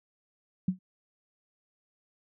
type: tone with exponential decay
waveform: sine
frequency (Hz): 185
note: F#3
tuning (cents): 0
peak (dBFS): -20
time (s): 0.68-0.79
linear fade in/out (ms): 5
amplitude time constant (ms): 22
effects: none